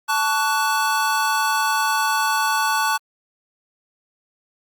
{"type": "chord", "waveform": "square", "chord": "F# minor", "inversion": "first", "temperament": "equal with one note detuned", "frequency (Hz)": [880, 1130.1, 1480], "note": ["A5", "C#6", "F#6"], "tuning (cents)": [0, 33, 0], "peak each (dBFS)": [-22, -24, -24], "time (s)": [0.08, 2.98], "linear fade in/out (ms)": 20, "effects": ["Opus 48 kbps"]}